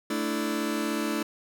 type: chord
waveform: sawtooth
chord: A suspended fourth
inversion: none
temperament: just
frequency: 220 / 293.3 / 330 Hz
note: A3 / D4 / E4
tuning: 0 / -2 / +2 cents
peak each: -27 dBFS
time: 0.1-1.23 s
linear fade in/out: 5 ms
effects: none